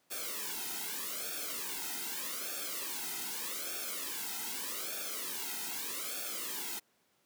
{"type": "noise with flanger", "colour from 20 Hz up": "white", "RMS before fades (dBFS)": -39, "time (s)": [0.1, 6.8], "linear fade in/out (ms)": 20, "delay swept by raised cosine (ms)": [1, 1.77], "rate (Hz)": 0.82, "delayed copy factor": -0.95, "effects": ["pink hiss -72 dBFS RMS until 7.25 s", "high-pass 200 Hz 12 dB/octave"]}